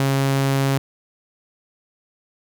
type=tone; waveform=sawtooth; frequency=136.5 Hz; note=C#3; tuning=26 cents flat; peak=-13 dBFS; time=0-0.78 s; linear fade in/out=2 ms; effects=none